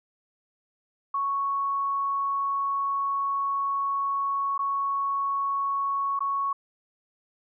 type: tone with dropouts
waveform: sine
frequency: 1108.7 Hz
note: C#6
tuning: in tune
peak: -24 dBFS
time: 1.14-6.53 s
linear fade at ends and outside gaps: 5 ms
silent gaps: 4.579-4.59 / 6.192-6.205 s
effects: none